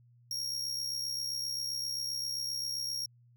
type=tone with amplitude modulation; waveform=40% pulse; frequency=5580 Hz; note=F8; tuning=2 cents flat; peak=-30 dBFS; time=0.31-3.06 s; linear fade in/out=2 ms; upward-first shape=sine; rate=67.6 Hz; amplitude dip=55%; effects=added 120 Hz sine -59 dBFS peak until 3.36 s